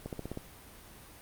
accelerating click train, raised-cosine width 2 ms, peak -23 dBFS, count 6, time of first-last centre 0.06-0.374 s, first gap 68 ms, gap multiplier 0.96, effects pink hiss -52 dBFS RMS until 1.21 s + Opus 32 kbps

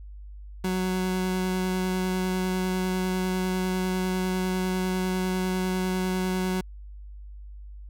30% pulse tone with vibrato, 185 Hz, F#3, in tune, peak -22 dBFS, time 0.64-6.61 s, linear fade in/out 5 ms, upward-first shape sine, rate 10 Hz, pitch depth 9 cents each way, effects added 50 Hz sine -39 dBFS peak until 7.89 s

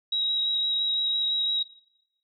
sine tone with vibrato, 3833 Hz, A#7, 47 cents sharp, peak -23 dBFS, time 0.12-1.63 s, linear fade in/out 5 ms, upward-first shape square, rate 5.9 Hz, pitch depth 8 cents each way, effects noise-tail reverb RT60 0.9 s tail -23 dB re dry

